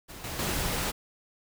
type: noise with level steps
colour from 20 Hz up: pink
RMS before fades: -44 / -36 / -30 dBFS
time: 0.08-0.92 s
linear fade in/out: 20 ms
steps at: 0.24 / 0.39 s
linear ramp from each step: 2 ms
effects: none

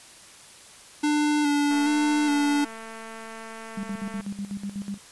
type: tone with vibrato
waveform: square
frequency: 293.7 Hz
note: D4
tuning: in tune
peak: -21 dBFS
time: 1.03-2.65 s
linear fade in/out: 10 ms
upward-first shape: square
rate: 1.2 Hz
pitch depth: 23 cents each way
type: click train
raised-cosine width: 0.5 ms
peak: -26 dBFS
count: 561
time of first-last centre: 1.71-4.21 s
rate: 224 Hz
type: tone with tremolo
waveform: sine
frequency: 200 Hz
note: G3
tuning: 35 cents sharp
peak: -28 dBFS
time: 3.77-4.98 s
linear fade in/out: 5 ms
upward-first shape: square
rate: 8.1 Hz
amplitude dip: 75%
effects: white hiss -48 dBFS RMS until 5.11 s + resampled to 24000 Hz

